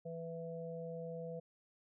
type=harmonic tone; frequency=165.8 Hz; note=E3; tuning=10 cents sharp; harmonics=1 / 3 / 4; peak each=-46 / -44 / -50 dBFS; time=0.05-1.4 s; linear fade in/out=10 ms; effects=none